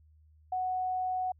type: tone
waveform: sine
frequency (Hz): 740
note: F#5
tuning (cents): 0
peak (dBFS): -29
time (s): 0.52-1.32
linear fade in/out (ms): 5
effects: added 77 Hz sine -58 dBFS peak until 1.39 s